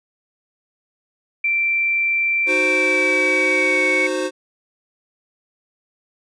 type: tone with pitch glide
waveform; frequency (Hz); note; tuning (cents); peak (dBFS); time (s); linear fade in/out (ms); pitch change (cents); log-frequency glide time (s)
sine; 2349 to 2225; D7 to C#7; 0 to +6; -16; 1.44-4.07; 5; -94; 2.56-3.84
type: chord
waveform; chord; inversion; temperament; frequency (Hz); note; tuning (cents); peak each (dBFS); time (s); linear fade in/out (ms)
square; C diminished; first; equal with one note detuned; 308.3 / 370 / 523.3; Eb4 / Gb4 / C5; -16 / 0 / 0; -27 / -25 / -24; 2.46-4.31; 50
effects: resampled to 22050 Hz